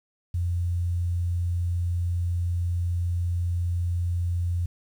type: tone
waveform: sine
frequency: 87.31 Hz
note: F2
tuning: in tune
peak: -23 dBFS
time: 0.34-4.66 s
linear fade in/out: 5 ms
effects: 9-bit